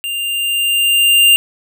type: tone with level ramp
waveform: square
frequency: 2794 Hz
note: F7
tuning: in tune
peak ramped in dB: -20 to -6 dBFS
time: 0.04-1.36 s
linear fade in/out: 0 ms
effects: none